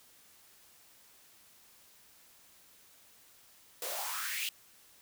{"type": "noise with high-pass filter sweep", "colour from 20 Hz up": "white", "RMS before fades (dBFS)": -37, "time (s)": [3.82, 4.49], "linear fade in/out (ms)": 2, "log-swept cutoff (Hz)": [440, 3000], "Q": 5, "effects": ["white hiss -61 dBFS RMS until 5.01 s"]}